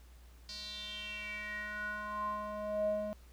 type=tone with band-pass filter sweep; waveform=square; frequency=209.9 Hz; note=G#3; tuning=19 cents sharp; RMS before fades=-39 dBFS; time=0.49-3.13 s; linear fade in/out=0 ms; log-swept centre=4700 to 500 Hz; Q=6.5; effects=added 60 Hz sine -54 dBFS peak until 3.32 s + pink hiss -65 dBFS RMS until 3.32 s